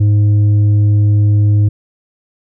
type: tone with tanh clipping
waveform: triangle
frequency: 103.83 Hz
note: G#2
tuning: in tune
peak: -8 dBFS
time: 0-1.69 s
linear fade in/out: 10 ms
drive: 9 dB
effects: none